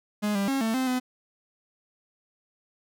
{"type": "tone with pitch steps", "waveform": "45% pulse", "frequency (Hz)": [208.9, 198.5, 271.1, 223.5, 259.5, 253], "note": ["G#3", "G3", "C#4", "A3", "C4", "B3"], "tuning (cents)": [10, 22, -38, 27, -14, 42], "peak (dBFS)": -24, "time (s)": [0.22, 1], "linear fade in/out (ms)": 20, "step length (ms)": 130, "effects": []}